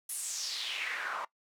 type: noise with band-pass filter sweep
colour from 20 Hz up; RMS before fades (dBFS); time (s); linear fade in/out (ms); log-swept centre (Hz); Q
pink; -37; 0.09-1.25; 5; 11000 to 1000; 3.7
effects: noise-tail reverb RT60 0.1 s tail -19 dB re dry + high-pass 400 Hz 12 dB/octave